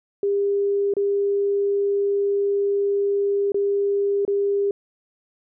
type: tone with dropouts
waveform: sine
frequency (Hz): 401.5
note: G4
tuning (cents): +41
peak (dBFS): -18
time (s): 0.23-4.71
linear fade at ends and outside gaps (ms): 2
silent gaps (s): 0.938-0.967 / 3.52-3.544 / 4.251-4.278
effects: none